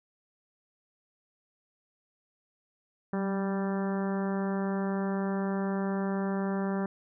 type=harmonic tone with a mistuned harmonic; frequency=196 Hz; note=G3; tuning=in tune; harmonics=1 / 2 / 3 / 4 / 5 / 6 / 7 / 8 / 9; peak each=-29 / -35 / -39 / -41 / -43 / -45 / -46 / -47 / -48 dBFS; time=3.13-6.86 s; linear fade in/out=2 ms; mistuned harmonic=1; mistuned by=-30 cents; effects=none